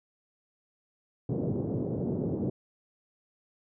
pink band-pass noise, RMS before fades -31 dBFS, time 1.29-2.5 s, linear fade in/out 5 ms, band 110 to 470 Hz, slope 24 dB/octave, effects none

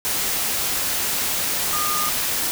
sine tone in noise, 1220 Hz, D#6, 34 cents flat, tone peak -24 dBFS, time 1.73-2.09 s, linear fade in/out 0 ms, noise white, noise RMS -23 dBFS, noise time 0.05-2.51 s, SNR -4 dB, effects none

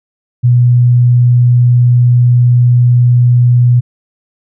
sine tone, 122.3 Hz, B2, 16 cents flat, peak -4 dBFS, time 0.43-3.81 s, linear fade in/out 20 ms, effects none

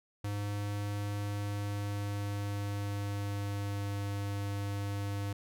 square tone with pitch glide, 102.3 to 100.72 Hz, G#2 to G2, -26 to +47 cents, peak -34 dBFS, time 0.24-5.33 s, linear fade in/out 5 ms, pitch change -27 cents, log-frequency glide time 1.16-4.08 s, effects none

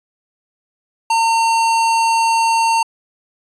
square tone, 910 Hz, A#5, 42 cents flat, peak -13 dBFS, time 1.1-2.83 s, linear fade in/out 5 ms, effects resampled to 22050 Hz

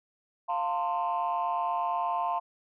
sine chord, F major, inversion none, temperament equal with one note detuned, 698.5 / 898 / 1046.5 Hz, F5 / A5 / C6, 0 / +35 / 0 cents, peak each -30 dBFS, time 0.48-2.4 s, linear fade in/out 20 ms, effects tanh soft clip ceiling -21 dBFS

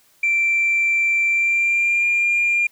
sine tone with pitch glide, 2349 to 2401 Hz, D7 to D7, 0 to +38 cents, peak -14 dBFS, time 0.23-2.67 s, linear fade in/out 5 ms, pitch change +38 cents, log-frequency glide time 1.28-2.08 s, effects tanh soft clip ceiling -12 dBFS + white hiss -57 dBFS RMS until 2.71 s

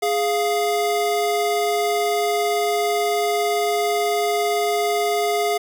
square tone pair together, 415.5 / 698.5 Hz, G#4 / F5, +1 / 0 cents, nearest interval major sixth, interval 899 cents, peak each -22 dBFS, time 0.02-5.58 s, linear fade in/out 10 ms, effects none

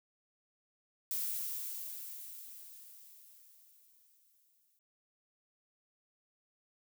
violet noise with exponential decay, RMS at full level -35 dBFS, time 1.11-4.79 s, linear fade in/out 1 ms, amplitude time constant 800 ms, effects none

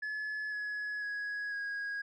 sine tone with pitch steps, 1712 / 1689.4 / 1667.1 / 1645.1 Hz, A6 / G#6 / G#6 / G#6, -48 / +29 / +6 / -17 cents, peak -32 dBFS, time 0.02-2.02 s, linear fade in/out 10 ms, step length 500 ms, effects tanh soft clip ceiling -34 dBFS

